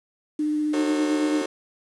sine tone with vibrato, 302 Hz, D4, 48 cents sharp, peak -21 dBFS, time 0.39-1.42 s, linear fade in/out 5 ms, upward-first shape triangle, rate 15 Hz, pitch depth 13 cents each way
40% pulse chord, D# diminished seventh, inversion none, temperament just, 311.1 / 373.4 / 448 / 537.6 Hz, D#4 / F#4 / A4 / C5, 0 / +16 / +31 / +47 cents, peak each -31 dBFS, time 0.73-1.46 s, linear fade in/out 5 ms
effects resampled to 22050 Hz + 8-bit

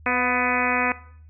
harmonic tone with a mistuned harmonic, 249.4 Hz, B3, 17 cents sharp, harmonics 1 / 2 / 3 / 4 / 5 / 6 / 7 / 8 / 9 / 10, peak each -29 / -29 / -29 / -29 / -29 / -29 / -29 / -29 / -29 / -29 dBFS, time 0.06-0.92 s, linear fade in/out 2 ms, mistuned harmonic 3, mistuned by -39 cents, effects noise-tail reverb RT60 0.6 s tail -18 dB re dry + added 78 Hz sine -44 dBFS peak until 1.29 s

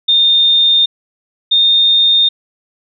sine tone pair in turn, 3639 / 3654 Hz, A#7 / A#7, -42 / -35 cents, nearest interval unison, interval 7 cents, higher second, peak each -7 dBFS, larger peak neither, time 0.08-0.86 / 1.51-2.29 s, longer neither, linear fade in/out 10 ms, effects none

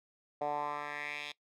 10% pulse tone with band-pass filter sweep, 146.83 Hz, D3, in tune, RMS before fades -38 dBFS, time 0.41-1.32 s, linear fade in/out 5 ms, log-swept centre 660 to 3300 Hz, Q 3.1, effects noise-tail reverb RT60 0.1 s tail -20 dB re dry

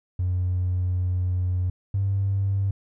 triangle tone pair in turn, 90.8 / 98.18 Hz, F#2 / G2, -32 / +3 cents, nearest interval minor second, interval 135 cents, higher second, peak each -18 / -17 dBFS, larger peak second, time 0.19-1.7 / 1.94-2.71 s, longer first, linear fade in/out 5 ms, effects tanh soft clip ceiling -18 dBFS

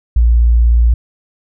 sine tone, 58.27 Hz, A#1, in tune, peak -6 dBFS, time 0.16-0.94 s, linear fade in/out 5 ms, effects none

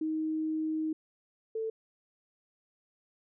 sine tone pair in turn, 314.1 / 444.2 Hz, D#4 / A4, +16 / +16 cents, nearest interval tritone, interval 600 cents, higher second, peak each -29 / -31 dBFS, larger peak first, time 0.01-0.93 / 1.55-1.7 s, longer first, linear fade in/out 5 ms, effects none

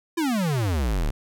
square exponential sweep, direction down, 349.2 to 32.78 Hz, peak -22 dBFS, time 0.17-1.11 s, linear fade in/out 10 ms, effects none

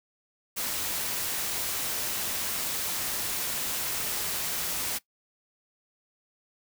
white noise, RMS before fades -31 dBFS, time 0.56-4.99 s, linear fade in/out 20 ms, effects noise-tail reverb RT60 0.1 s tail -19 dB re dry

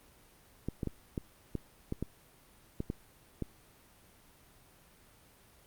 clicks, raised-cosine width 3 ms, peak -21 dBFS, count 10, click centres 0.686 / 0.832 / 0.873 / 1.178 / 1.553 / 1.924 / 2.026 / 2.804 / 2.901 / 3.423 s, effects pink hiss -61 dBFS RMS until 5.66 s + Opus 32 kbps

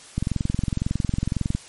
click train, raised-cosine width 5 ms, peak -10 dBFS, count 31, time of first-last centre 0.18-1.55 s, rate 21.9 Hz, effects white hiss -45 dBFS RMS until 1.68 s + MP3 48 kbps

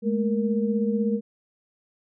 sine tone cluster, 210.4 / 226.5 / 467.6 Hz, G#3 / A#3 / A#4, +23 / -50 / +5 cents, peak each -23 / -29 / -27 dBFS, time 0.02-1.21 s, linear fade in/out 50 ms, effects none

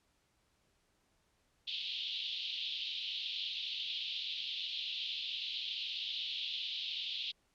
white band-pass noise, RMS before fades -40 dBFS, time 1.67-7.32 s, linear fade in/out 10 ms, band 2900 to 3900 Hz, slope 48 dB/octave, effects pink hiss -75 dBFS RMS until 7.54 s + low-pass 10000 Hz 12 dB/octave

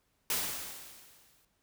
white noise with exponential decay, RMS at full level -30 dBFS, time 0.3-1.45 s, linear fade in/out 2 ms, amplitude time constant 250 ms, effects pink hiss -75 dBFS RMS until 1.62 s

